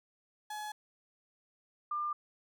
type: tone pair in turn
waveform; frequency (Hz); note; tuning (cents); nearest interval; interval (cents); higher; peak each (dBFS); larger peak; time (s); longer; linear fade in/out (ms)
35% pulse / sine; 847 / 1197.8; G#5 / D6; +34 / +34; tritone; 600; second; -37 / -32; second; 0.5-0.72 / 1.91-2.13; neither; 5
effects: none